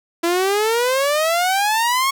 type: exponential sweep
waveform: sawtooth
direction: up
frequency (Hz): 333.4 to 1108.7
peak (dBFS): -12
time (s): 0.23-2.11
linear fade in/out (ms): 10
effects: none